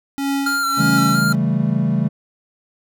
square tone with tremolo, 277.2 Hz, C#4, in tune, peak -18 dBFS, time 0.18-1.35 s, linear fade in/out 0 ms, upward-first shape sine, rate 1.6 Hz, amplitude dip 90%
square tone with vibrato, 1378 Hz, F6, 24 cents flat, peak -18 dBFS, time 0.46-1.33 s, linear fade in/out 5 ms, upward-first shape square, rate 2.9 Hz, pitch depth 25 cents each way
triangle chord, A dominant seventh, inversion first, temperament equal, 138.59 / 164.81 / 196 / 220 Hz, C#3 / E3 / G3 / A3, 0 / 0 / 0 / 0 cents, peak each -19 dBFS, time 0.77-2.09 s, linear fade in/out 20 ms
effects none

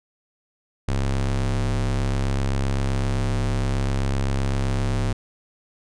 square ring-modulated tone, 67.7 Hz, C#2, 40 cents flat, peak -18 dBFS, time 0.88-5.13 s, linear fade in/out 5 ms, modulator 34 Hz, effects resampled to 22050 Hz

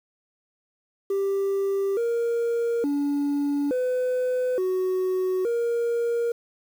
sine tone with pitch steps, 393.3 / 467.8 / 286.2 / 504 / 371.6 / 469.9 Hz, G4 / A#4 / D4 / B4 / F#4 / A#4, +6 / +6 / -45 / +35 / +7 / +14 cents, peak -19 dBFS, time 1.1-6.32 s, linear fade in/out 5 ms, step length 870 ms, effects tanh soft clip ceiling -21 dBFS + 8-bit

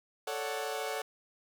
sawtooth chord, D major seventh, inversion second, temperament equal, 440 / 554.4 / 587.3 / 740 Hz, A4 / C#5 / D5 / F#5, 0 / 0 / 0 / 0 cents, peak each -34 / -36 / -39 / -35 dBFS, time 0.27-1.02 s, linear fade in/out 5 ms, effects none

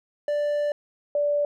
triangle / sine tone pair in turn, 587.3 / 582.9 Hz, D5 / D5, 0 / -13 cents, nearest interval unison, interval 13 cents, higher first, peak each -20 dBFS, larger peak neither, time 0.28-0.72 / 1.15-1.45 s, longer first, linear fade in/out 2 ms, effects none

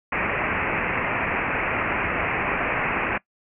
white low-pass noise, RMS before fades -25 dBFS, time 0.12-3.18 s, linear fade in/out 5 ms, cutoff 2600 Hz, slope 96 dB/octave, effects noise-tail reverb RT60 0.1 s tail -21 dB re dry

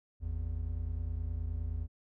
triangle tone pair together, 52.76 / 82.4 Hz, G#1 / E2, +28 / 0 cents, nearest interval minor sixth, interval 772 cents, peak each -35 / -33 dBFS, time 0.2-1.88 s, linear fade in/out 50 ms, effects none

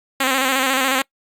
5% pulse tone with vibrato, 264.6 Hz, C4, 20 cents sharp, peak -5 dBFS, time 0.2-1.02 s, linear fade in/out 5 ms, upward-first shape square, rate 14 Hz, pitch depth 47 cents each way, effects noise-tail reverb RT60 0.1 s tail -24 dB re dry + Opus 48 kbps

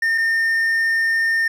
triangle tone pair in turn, 1817 / 1817 Hz, A#6 / A#6, -45 / -45 cents, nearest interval unison, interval 0 cents, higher neither, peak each -14 dBFS, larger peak neither, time 0.02-0.18 / 0.18-1.48 s, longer second, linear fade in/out 5 ms, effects none

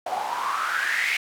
white noise with band-pass filter sweep, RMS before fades -26 dBFS, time 0.06-1.17 s, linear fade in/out 5 ms, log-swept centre 690 to 2300 Hz, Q 7.3, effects none

